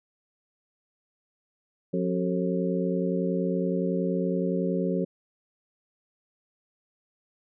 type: harmonic tone with a mistuned harmonic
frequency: 90 Hz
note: F#2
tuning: 47 cents flat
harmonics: 2 / 3 / 4 / 5 / 6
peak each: -27 / -32 / -31 / -32 / -33 dBFS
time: 1.93-5.05 s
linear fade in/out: 10 ms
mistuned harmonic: 4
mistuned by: +87 cents
effects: none

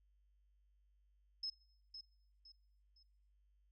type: tone with echo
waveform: sine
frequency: 5180 Hz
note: E8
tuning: 31 cents flat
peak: -39 dBFS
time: 1.43-1.5 s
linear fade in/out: 5 ms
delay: 510 ms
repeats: 3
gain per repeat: -9 dB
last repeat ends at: 3.03 s
effects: noise-tail reverb RT60 0.7 s tail -21 dB re dry + added 50 Hz sine -70 dBFS peak until 3.71 s

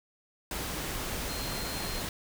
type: tone in noise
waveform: sine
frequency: 4186 Hz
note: C8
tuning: in tune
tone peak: -41 dBFS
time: 1.29-2.01 s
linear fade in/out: 2 ms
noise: pink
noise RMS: -35 dBFS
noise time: 0.51-2.09 s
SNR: -9 dB
effects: none

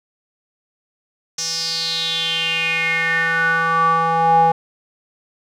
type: tone with band-pass filter sweep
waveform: square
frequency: 164.81 Hz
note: E3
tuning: in tune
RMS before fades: -18 dBFS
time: 1.38-4.52 s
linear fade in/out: 5 ms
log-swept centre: 5800 to 750 Hz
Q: 6.6
effects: none

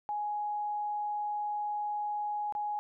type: tone with dropouts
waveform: sine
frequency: 834 Hz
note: G#5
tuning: 7 cents sharp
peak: -31 dBFS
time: 0.09-2.79 s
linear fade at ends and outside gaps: 0 ms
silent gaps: 2.524-2.551 s
effects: none

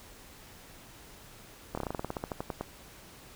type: slowing click train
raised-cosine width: 1 ms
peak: -19 dBFS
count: 16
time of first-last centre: 1.75-2.61 s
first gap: 25 ms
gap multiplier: 1.11
effects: pink hiss -52 dBFS RMS until 3.35 s

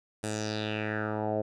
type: tone with low-pass filter sweep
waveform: 10% pulse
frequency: 107.3 Hz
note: A2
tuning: 43 cents flat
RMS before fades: -32 dBFS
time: 0.23-1.42 s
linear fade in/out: 10 ms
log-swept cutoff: 9300 to 570 Hz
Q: 3.8
effects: none

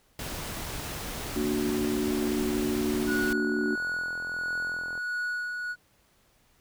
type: noise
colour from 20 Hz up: pink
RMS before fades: -36 dBFS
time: 0.19-3.33 s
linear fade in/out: 2 ms
type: chord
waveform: sine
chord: Bb augmented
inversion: none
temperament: equal with one note detuned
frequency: 228.8 / 293.7 / 370 Hz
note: Bb3 / D4 / F#4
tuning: -32 / 0 / 0 cents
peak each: -30 dBFS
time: 1.35-3.76 s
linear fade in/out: 20 ms
type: click train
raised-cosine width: 1 ms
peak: -31 dBFS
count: 139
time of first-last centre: 1.73-4.977 s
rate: 42.5 Hz
type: tone with tremolo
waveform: triangle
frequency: 1463 Hz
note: F#6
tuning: 20 cents flat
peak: -26 dBFS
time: 3.06-5.76 s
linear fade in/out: 50 ms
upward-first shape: sine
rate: 1.5 Hz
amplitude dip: 35%
effects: pink hiss -65 dBFS RMS until 6.6 s

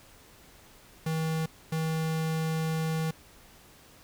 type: tone pair in turn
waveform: square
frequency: 160 / 160 Hz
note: D#3 / D#3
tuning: +49 / +49 cents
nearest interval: unison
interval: 0 cents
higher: neither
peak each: -28 dBFS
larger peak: neither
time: 1.06-1.46 / 1.72-3.11 s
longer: second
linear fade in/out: 5 ms
effects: pink hiss -55 dBFS RMS until 4.03 s

